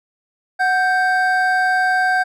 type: tone pair together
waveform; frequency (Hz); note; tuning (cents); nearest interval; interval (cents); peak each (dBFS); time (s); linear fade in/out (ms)
triangle; 740 / 1568; F#5 / G6; 0 / 0; octave + minor second; 1300; -15; 0.59-2.24; 20
effects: none